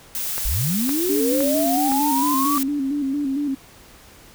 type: noise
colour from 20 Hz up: blue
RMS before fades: -26 dBFS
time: 0.15-2.63 s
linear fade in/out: 0 ms
type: click train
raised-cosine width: 0.5 ms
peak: -15 dBFS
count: 4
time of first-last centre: 0.38-1.918 s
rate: 1.95 Hz
type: linear sweep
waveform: sine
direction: up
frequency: 36.4 to 1167 Hz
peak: -20 dBFS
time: 0.45-2.58 s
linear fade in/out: 0 ms
type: tone with vibrato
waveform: sine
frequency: 279.9 Hz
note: C#4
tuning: 17 cents sharp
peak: -20 dBFS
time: 1.09-3.55 s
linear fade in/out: 10 ms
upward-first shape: square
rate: 4.4 Hz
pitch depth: 66 cents each way
effects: pink hiss -47 dBFS RMS until 4.34 s